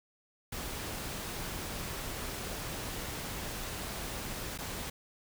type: noise with dropouts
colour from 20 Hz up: pink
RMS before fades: -39 dBFS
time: 0.52-4.9 s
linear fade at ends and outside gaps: 5 ms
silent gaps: 4.578-4.586 s
effects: none